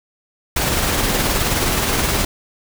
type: noise with tremolo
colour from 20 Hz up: pink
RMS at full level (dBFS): -17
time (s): 0.56-2.25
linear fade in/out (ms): 5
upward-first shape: sine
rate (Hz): 19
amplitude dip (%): 30
effects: none